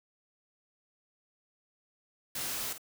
white noise with echo, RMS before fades -36 dBFS, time 2.35-2.73 s, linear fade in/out 5 ms, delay 51 ms, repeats 1, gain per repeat -10 dB, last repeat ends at 2.781 s, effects none

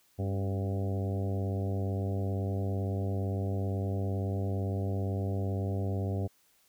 harmonic tone with a mistuned harmonic, 97.8 Hz, G2, 4 cents flat, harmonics 1 / 2 / 3 / 4 / 5 / 6 / 7 / 8, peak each -30 / -38 / -41 / -41 / -43 / -45 / -45 / -52 dBFS, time 0.18-6.28 s, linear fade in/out 20 ms, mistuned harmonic 3, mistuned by -58 cents, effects white hiss -67 dBFS RMS until 6.68 s

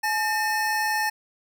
square tone pair together, 854 / 1806.4 Hz, G#5 / A6, +48 / +45 cents, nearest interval octave + minor second, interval 1297 cents, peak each -26 / -26 dBFS, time 0.03-1.1 s, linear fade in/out 10 ms, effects none

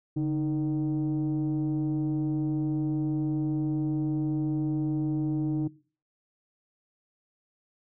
sine tone pair together, 143.66 / 309.9 Hz, D3 / D#4, -38 / -7 cents, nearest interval octave + minor second, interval 1331 cents, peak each -26 dBFS, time 0.16-5.68 s, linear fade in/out 10 ms, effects noise-tail reverb RT60 0.4 s tail -21 dB re dry + tanh soft clip ceiling -22 dBFS

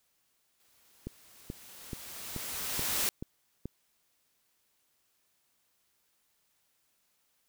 white noise with exponential growth, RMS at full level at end -29 dBFS, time 0.6-3.09 s, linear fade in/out 0 ms, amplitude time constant 540 ms
click train, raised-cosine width 3 ms, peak -24 dBFS, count 7, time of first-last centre 1.07-3.656 s, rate 2.32 Hz
effects white hiss -74 dBFS RMS until 7.48 s

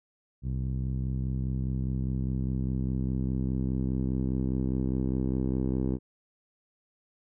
10% pulse tone with low-pass filter sweep, 64.9 Hz, C2, 13 cents flat, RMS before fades -29 dBFS, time 0.42-5.99 s, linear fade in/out 50 ms, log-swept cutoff 130 to 360 Hz, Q 1.1, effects none

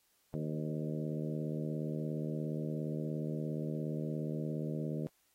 harmonic tone with a mistuned harmonic, 77.1 Hz, D#2, 15 cents flat, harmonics 2 / 3 / 4 / 5 / 6 / 7 / 8, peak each -37 / -41 / -43 / -45 / -47 / -48 / -49 dBFS, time 0.34-5.07 s, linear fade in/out 0 ms, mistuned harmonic 7, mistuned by -22 cents, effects white hiss -73 dBFS RMS until 5.34 s + AAC 48 kbps

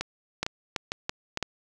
two click trains, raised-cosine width 0.2 ms, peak -12 / -10 dBFS, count 4 / 4, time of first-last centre 0.01-1.374 / 0.43-1.427 s, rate 2.2 / 3.01 Hz, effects none

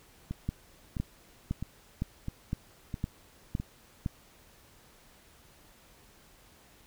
two click trains, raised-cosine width 5 ms, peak -22 / -18 dBFS, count 6 / 8, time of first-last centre 0.31-3.599 / 0.49-4.061 s, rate 1.52 / 1.96 Hz, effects pink hiss -59 dBFS RMS until 6.86 s

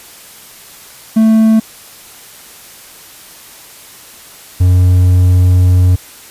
triangle tone pair in turn, 221 / 90.74 Hz, A3 / F#2, +8 / -33 cents, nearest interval octave + minor third, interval 1541 cents, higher first, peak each -3 dBFS, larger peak neither, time 1.16-1.6 / 4.6-5.96 s, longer second, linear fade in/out 10 ms, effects white hiss -36 dBFS RMS until 6.3 s + resampled to 32000 Hz

